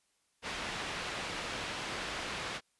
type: low-pass noise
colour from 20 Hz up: white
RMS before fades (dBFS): -39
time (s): 0.42-2.61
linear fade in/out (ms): 50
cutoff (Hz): 3000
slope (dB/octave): 12
effects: white hiss -75 dBFS RMS until 2.79 s + resampled to 24000 Hz